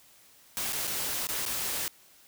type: noise with dropouts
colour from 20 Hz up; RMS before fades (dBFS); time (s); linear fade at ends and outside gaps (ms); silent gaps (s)
white; -32; 0.57-1.88; 0; 0.724-0.73 / 0.87-0.875 / 1.27-1.289 / 1.453-1.462
effects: white hiss -58 dBFS RMS until 2.27 s